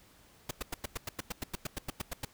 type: noise bursts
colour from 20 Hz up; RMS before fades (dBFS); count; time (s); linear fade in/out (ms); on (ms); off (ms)
pink; -35; 16; 0.49-2.25; 5; 20; 96
effects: pink hiss -61 dBFS RMS until 2.33 s